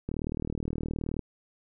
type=click train; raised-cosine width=3 ms; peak=-19 dBFS; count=44; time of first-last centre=0.09-1.193 s; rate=39 Hz; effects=none